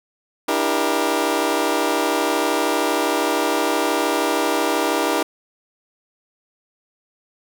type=chord; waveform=20% pulse; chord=E half-diminished seventh; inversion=third; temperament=just; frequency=296.7 / 329.6 / 395.6 / 474.7 Hz; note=D4 / E4 / G4 / Bb4; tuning=+18 / 0 / +16 / +31 cents; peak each=-19 dBFS; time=0.48-5.23 s; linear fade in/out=5 ms; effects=none